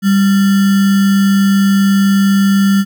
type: tone with sample-and-hold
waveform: sine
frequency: 197.1 Hz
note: G3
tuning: 10 cents sharp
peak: -7 dBFS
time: 0.02-2.85 s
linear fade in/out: 50 ms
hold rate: 1575 Hz
effects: none